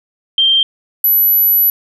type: tone pair in turn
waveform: sine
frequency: 3163 / 11901 Hz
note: G7 / F#9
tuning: +15 / +9 cents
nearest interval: octave + major seventh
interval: 2294 cents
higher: second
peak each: -8 dBFS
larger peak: neither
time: 0.38-0.63 / 1.04-1.7 s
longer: second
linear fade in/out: 2 ms
effects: none